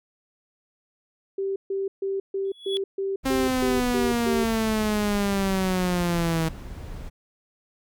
sine tone bursts, 390 Hz, G4, 9 cents flat, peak -24 dBFS, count 10, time 1.38-4.44 s, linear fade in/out 5 ms, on 180 ms, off 140 ms
triangle tone with exponential growth, 3380 Hz, G#7, 30 cents sharp, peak -22 dBFS, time 2.45-2.77 s, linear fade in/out 0 ms, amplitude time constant 68 ms
brown noise, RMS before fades -36 dBFS, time 3.23-7.1 s, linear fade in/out 20 ms
sawtooth linear sweep, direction down, 266.8 to 160 Hz, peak -18 dBFS, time 3.25-6.49 s, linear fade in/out 10 ms
effects none

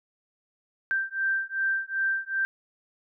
sine beating tone pair, 1568 / 1570.6 Hz, G6 / G6, 0 / +3 cents, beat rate 2.6 Hz, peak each -28 dBFS, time 0.91-2.45 s, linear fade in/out 0 ms, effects none

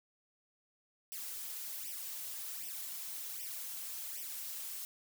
blue noise with flanger, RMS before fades -43 dBFS, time 1.12-4.85 s, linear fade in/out 0 ms, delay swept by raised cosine 0.35 to 4.75 ms, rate 1.3 Hz, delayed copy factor +0.95, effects none

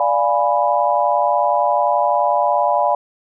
sine chord, D diminished seventh, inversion none, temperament equal, 587.3 / 698.5 / 830.6 / 987.8 Hz, D5 / F5 / Ab5 / Cb6, 0 / 0 / 0 / 0 cents, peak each -19 dBFS, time 0-2.95 s, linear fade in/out 2 ms, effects none

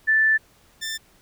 sine / 15% pulse tone pair in turn, 1760 / 1779.4 Hz, A6 / A6, 0 / +19 cents, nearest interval unison, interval 19 cents, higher second, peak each -15 / -21 dBFS, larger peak first, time 0.07-0.38 / 0.81-0.98 s, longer first, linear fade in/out 20 ms, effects pink hiss -57 dBFS RMS until 1.21 s

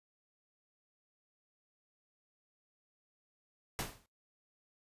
pink noise with exponential decay, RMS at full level -34 dBFS, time 3.79-4.06 s, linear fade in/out 0 ms, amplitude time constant 57 ms, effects noise-tail reverb RT60 0.2 s tail -21 dB re dry + resampled to 32000 Hz

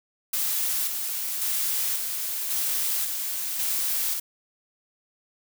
blue noise with tremolo, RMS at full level -26 dBFS, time 0.33-4.2 s, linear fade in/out 5 ms, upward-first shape square, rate 0.92 Hz, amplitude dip 35%, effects none

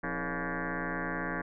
sine tone with frequency modulation, 701 Hz, F5, 6 cents sharp, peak -31 dBFS, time 0.03-1.42 s, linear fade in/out 10 ms, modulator 146 Hz, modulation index 7.8, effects none

